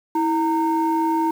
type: tone pair together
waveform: sine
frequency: 325.3 / 920 Hz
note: E4 / A#5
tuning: -23 / -23 cents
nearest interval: octave + tritone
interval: 1800 cents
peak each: -19 dBFS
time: 0.15-1.31 s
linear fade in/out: 5 ms
effects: tanh soft clip ceiling -12 dBFS + 7-bit